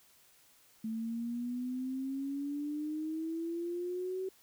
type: exponential sweep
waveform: sine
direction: up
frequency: 220 to 380.5 Hz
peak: -34 dBFS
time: 0.84-4.29 s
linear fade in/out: 5 ms
effects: white hiss -64 dBFS RMS until 4.42 s